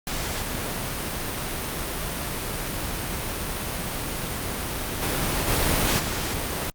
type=noise with level steps; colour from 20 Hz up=pink; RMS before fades=-29 / -25 / -22 / -28 dBFS; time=0.07-6.7 s; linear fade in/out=2 ms; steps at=5.01 / 5.47 / 5.98 s; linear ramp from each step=20 ms; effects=Opus 48 kbps